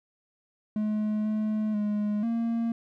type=tone with pitch steps; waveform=triangle; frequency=213 / 214.8 / 208.7 / 230.8 Hz; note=G#3 / A3 / G#3 / A#3; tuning=+44 / -41 / +9 / -17 cents; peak=-23 dBFS; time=0.76-2.72 s; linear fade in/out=2 ms; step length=490 ms; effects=none